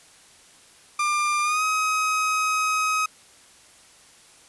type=tone with pitch glide; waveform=30% pulse; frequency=1195 to 1266.1 Hz; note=D6 to D#6; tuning=+30 to +30 cents; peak=-18 dBFS; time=0.99-3.06 s; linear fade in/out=5 ms; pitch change=+100 cents; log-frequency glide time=1.42-1.63 s; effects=white hiss -52 dBFS RMS until 4.48 s + resampled to 24000 Hz